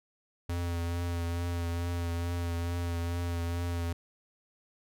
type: tone with vibrato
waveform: square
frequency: 85.9 Hz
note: F2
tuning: 28 cents flat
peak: -31 dBFS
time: 0.49-3.93 s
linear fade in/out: 5 ms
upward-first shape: triangle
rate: 2.3 Hz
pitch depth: 25 cents each way
effects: none